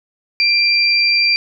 sine tone pair together, 2376 / 4722 Hz, D7 / D8, +20 / +9 cents, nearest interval octave, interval 1189 cents, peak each -14 dBFS, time 0.4-1.36 s, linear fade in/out 0 ms, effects none

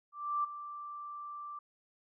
sine tone with ADSR envelope, 1174.7 Hz, D6, in tune, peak -28 dBFS, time 0.12-1.59 s, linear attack 320 ms, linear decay 11 ms, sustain -13 dB, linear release 5 ms, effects none

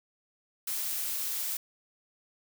blue noise, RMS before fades -33 dBFS, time 0.67-1.57 s, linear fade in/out 5 ms, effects none

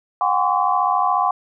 sine tone cluster, 728 / 802 / 1039 / 1136 Hz, F#5 / G5 / C6 / C#6, -28 / +39 / -12 / +42 cents, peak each -21 dBFS, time 0.21-1.31 s, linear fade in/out 2 ms, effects none

